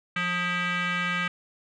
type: tone with frequency modulation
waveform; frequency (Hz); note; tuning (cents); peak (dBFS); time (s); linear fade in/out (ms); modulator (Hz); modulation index
sine; 175.6; F3; +10; -23; 0.16-1.28; 5; 712; 3.6
effects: tanh soft clip ceiling -22 dBFS